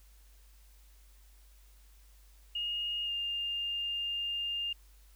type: tone with pitch glide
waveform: sine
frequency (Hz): 2853 to 2809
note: F7 to F7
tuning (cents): +36 to +9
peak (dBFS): -32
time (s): 2.55-4.73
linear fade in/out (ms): 5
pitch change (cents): -27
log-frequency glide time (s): 3.04-3.11
effects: added 50 Hz sine -56 dBFS peak until 5.15 s + white hiss -66 dBFS RMS until 5.15 s